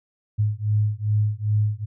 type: beating tone pair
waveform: sine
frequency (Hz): 104.5 / 107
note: G#2 / A2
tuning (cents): +11 / -48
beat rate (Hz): 2.5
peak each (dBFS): -22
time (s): 0.38-1.86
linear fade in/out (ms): 20
effects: none